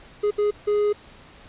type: tone bursts at uneven times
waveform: triangle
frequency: 415.3 Hz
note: G#4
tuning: in tune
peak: -16 dBFS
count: 3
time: 0.23-0.31 / 0.38-0.51 / 0.67-0.93 s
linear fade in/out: 10 ms
effects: pink hiss -48 dBFS RMS until 1.48 s + resampled to 8000 Hz